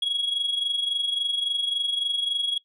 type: tone with amplitude modulation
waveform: sine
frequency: 3322 Hz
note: G#7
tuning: in tune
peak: -18 dBFS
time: 0.02-2.58 s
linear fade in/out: 5 ms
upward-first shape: sine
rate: 23.6 Hz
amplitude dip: 70%
effects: noise-tail reverb RT60 0.1 s tail -21 dB re dry + tanh soft clip ceiling -20 dBFS